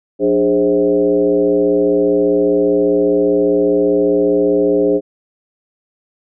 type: tone with frequency modulation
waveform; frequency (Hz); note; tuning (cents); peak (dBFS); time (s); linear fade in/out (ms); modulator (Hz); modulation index
sine; 411.7; G#4; -15; -10; 0.19-5.01; 50; 115; 1.2
effects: none